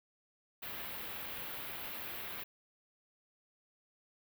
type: band-stop noise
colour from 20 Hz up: white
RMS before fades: -43 dBFS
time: 0.62-2.44 s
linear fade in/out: 10 ms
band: 3500 to 14000 Hz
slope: 24 dB/octave
effects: none